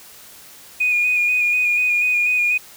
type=tone with vibrato; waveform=sine; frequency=2460 Hz; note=D#7; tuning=20 cents flat; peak=-14 dBFS; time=0.8-2.58 s; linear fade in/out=10 ms; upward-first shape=square; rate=4.1 Hz; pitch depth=21 cents each way; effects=tanh soft clip ceiling -10 dBFS + white hiss -43 dBFS RMS until 2.76 s